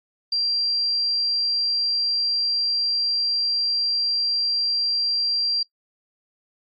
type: tone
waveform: sine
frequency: 4736 Hz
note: D8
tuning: 14 cents sharp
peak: -20 dBFS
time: 0.32-5.63 s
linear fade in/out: 5 ms
effects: noise-tail reverb RT60 0.1 s tail -23 dB re dry + AAC 48 kbps